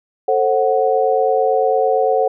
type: chord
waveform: sine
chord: F# diminished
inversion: first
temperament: just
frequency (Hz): 444 / 532.8 / 740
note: A4 / C5 / F#5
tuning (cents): +16 / +31 / 0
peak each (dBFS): -17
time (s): 0.28-2.28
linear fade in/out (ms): 5
effects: none